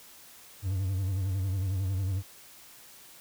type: tone with vibrato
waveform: triangle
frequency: 95.2 Hz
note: F#2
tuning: 50 cents sharp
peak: -25 dBFS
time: 0.62-2.23 s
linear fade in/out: 50 ms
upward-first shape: sine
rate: 11 Hz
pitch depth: 84 cents each way
effects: white hiss -52 dBFS RMS until 3.2 s